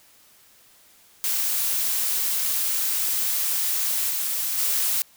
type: noise with level steps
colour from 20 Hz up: blue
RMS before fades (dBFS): -24 / -26 / -23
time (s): 1.24-5.02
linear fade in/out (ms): 0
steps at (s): 4.09 / 4.57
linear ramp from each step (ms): 20
effects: white hiss -55 dBFS RMS until 5.16 s